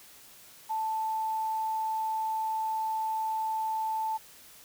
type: tone with quantisation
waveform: sine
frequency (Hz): 880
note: A5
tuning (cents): 0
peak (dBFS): -28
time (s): 0.69-4.18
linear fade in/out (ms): 20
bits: 9
effects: white hiss -53 dBFS RMS until 4.64 s

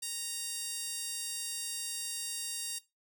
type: tone with high-pass filter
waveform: 15% pulse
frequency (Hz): 932.3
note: A#5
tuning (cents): 0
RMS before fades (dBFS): -38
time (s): 0.02-2.79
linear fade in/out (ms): 10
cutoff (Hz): 6100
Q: 2.6
effects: noise-tail reverb RT60 0.2 s tail -17 dB re dry

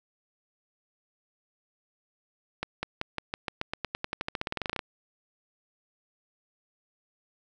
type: accelerating click train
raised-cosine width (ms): 0.3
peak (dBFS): -14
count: 25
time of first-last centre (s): 2.63-4.792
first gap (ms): 200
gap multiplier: 0.92
effects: none

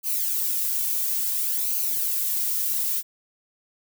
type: noise with flanger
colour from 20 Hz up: violet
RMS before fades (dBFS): -25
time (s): 0.03-3.03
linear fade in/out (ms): 50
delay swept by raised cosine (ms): 0.55 to 2.45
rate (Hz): 0.58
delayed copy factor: -0.6
effects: none

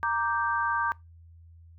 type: chord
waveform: sine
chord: G minor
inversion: first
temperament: equal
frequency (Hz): 932.3 / 1174.7 / 1568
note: Bb5 / D6 / G6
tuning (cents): 0 / 0 / 0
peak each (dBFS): -29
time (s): 0.03-0.92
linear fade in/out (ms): 0
effects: noise-tail reverb RT60 0.2 s tail -22 dB re dry + added 83 Hz sine -49 dBFS peak until 1.78 s

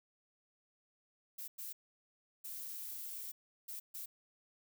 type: noise bursts at uneven times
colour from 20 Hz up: violet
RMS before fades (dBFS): -45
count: 5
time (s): 1.38-1.48 / 1.58-1.73 / 2.44-3.32 / 3.68-3.8 / 3.94-4.06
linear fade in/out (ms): 10
effects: none

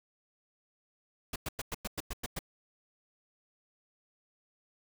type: noise bursts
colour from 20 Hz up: pink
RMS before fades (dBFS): -36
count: 9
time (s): 1.33-2.391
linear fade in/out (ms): 5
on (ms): 29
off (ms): 100
effects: none

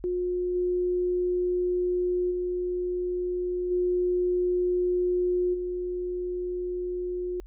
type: tone with level steps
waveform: sine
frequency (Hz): 358.8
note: F4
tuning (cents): +47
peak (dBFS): -25 / -23 / -26 / -22 / -28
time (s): 0.04-7.4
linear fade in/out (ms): 0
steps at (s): 0.54 / 2.3 / 3.7 / 5.53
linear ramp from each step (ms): 20
effects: added 44 Hz sine -43 dBFS peak until 7.46 s

